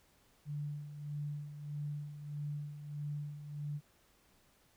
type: tone with tremolo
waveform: sine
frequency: 146.83 Hz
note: D3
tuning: in tune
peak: -36 dBFS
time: 0.45-3.81 s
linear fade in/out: 50 ms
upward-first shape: sine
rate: 1.6 Hz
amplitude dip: 65%
effects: pink hiss -69 dBFS RMS until 4.76 s